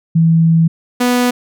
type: tone pair in turn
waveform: sine / sawtooth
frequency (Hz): 164 / 246.3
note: E3 / B3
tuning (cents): -9 / -5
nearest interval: perfect fifth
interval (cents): 704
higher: second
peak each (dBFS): -7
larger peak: neither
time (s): 0.15-0.68 / 1-1.31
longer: first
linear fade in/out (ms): 10
effects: none